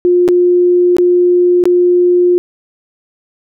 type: tone with dropouts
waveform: sine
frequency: 355.3 Hz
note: F4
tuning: 30 cents sharp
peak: -6 dBFS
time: 0.05-2.38 s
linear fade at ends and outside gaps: 0 ms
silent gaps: 0.279-0.287 / 0.967-0.984 / 1.639-1.655 s
effects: none